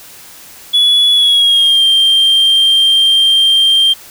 sine tone with pitch glide, 3403 to 3175 Hz, G#7 to G7, +41 to +21 cents, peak -4 dBFS, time 0.73-3.94 s, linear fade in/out 20 ms, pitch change -120 cents, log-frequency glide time 1.13-1.84 s, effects tanh soft clip ceiling -5 dBFS + white hiss -36 dBFS RMS until 4.1 s

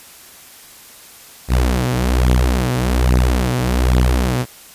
sawtooth beating tone pair, 61.74 / 62.94 Hz, B1 / B1, 0 / +33 cents, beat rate 1.2 Hz, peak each -12 dBFS, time 1.48-4.46 s, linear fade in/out 50 ms, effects white hiss -41 dBFS RMS until 4.74 s + resampled to 32000 Hz

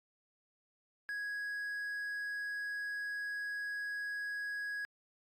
triangle tone, 1661.2 Hz, G#6, in tune, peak -35 dBFS, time 1.09-4.85 s, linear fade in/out 0 ms, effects AAC 64 kbps

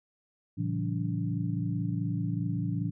sine tone cluster, 113.4 / 138.3 / 169.4 / 192.1 / 287.2 Hz, A#2 / C#3 / E3 / G3 / D4, -47 / -4 / +48 / -35 / -39 cents, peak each -32 / -37 / -32 / -39 / -37 dBFS, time 0.57-2.91 s, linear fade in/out 20 ms, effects none

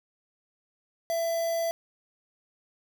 triangle tone with quantisation, 667 Hz, E5, 20 cents sharp, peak -24 dBFS, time 1.1-1.71 s, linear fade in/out 0 ms, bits 6, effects none

